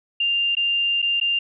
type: tone with dropouts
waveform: sine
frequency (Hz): 2794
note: F7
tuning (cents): 0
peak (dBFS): -18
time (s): 0.2-1.39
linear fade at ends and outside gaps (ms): 5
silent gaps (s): 0.552-0.568 / 1.019-1.025 / 1.201-1.212
effects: none